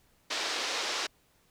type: band-pass noise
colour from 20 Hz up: white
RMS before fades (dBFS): -33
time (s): 0.3-1.07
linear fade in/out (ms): 10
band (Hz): 320 to 5500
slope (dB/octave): 24
effects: pink hiss -67 dBFS RMS until 1.5 s